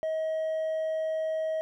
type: tone with hard clipping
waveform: sine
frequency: 635 Hz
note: D#5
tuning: 35 cents sharp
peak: -28 dBFS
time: 0.03-1.61 s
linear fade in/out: 0 ms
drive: 2 dB
effects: none